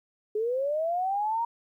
sine linear sweep, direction up, 415.3 to 944 Hz, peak -25 dBFS, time 0.35-1.45 s, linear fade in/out 5 ms, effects 11-bit

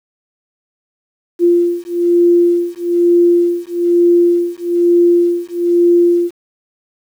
sine beating tone pair, 346.4 / 347.5 Hz, F4 / F4, -14 / -9 cents, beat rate 1.1 Hz, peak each -12 dBFS, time 1.39-6.31 s, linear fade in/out 50 ms, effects 7-bit

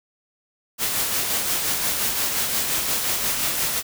white noise with tremolo, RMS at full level -22 dBFS, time 0.78-3.83 s, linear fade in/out 50 ms, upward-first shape sine, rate 5.7 Hz, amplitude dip 35%, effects none

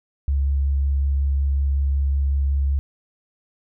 sine tone with vibrato, 69.3 Hz, C#2, in tune, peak -17 dBFS, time 0.28-2.79 s, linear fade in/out 0 ms, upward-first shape square, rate 5.4 Hz, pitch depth 8 cents each way, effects none

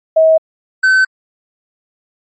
sine / triangle tone pair in turn, 640 / 1528.4 Hz, D#5 / G6, +49 / -44 cents, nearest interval octave + minor third, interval 1507 cents, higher second, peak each -5 dBFS, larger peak neither, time 0.16-0.38 / 0.83-1.05 s, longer neither, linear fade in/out 10 ms, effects MP3 32 kbps

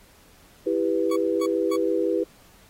sine chord, E minor, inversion none, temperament just, 329.6 / 395.6 / 494.4 Hz, E4 / G4 / B4, 0 / +16 / +2 cents, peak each -25 dBFS, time 0.66-2.24 s, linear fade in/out 10 ms
40% pulse tone bursts, 1124 Hz, C#6, 24 cents sharp, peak -29 dBFS, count 3, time 1.11-1.763 s, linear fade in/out 5 ms, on 51 ms, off 250 ms
effects pink hiss -55 dBFS RMS until 2.69 s + AAC 48 kbps

